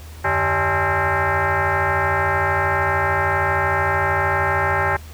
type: tone with frequency modulation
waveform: sine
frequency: 390.9 Hz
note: G4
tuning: 5 cents flat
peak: -16 dBFS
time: 0.24-4.97 s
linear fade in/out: 10 ms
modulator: 241 Hz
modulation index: 6.5
effects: added 78 Hz sine -35 dBFS peak until 5.13 s + pink hiss -44 dBFS RMS until 5.13 s